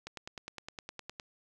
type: click train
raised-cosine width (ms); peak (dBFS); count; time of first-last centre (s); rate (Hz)
0.2; -24; 12; 0.07-1.198; 9.75
effects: none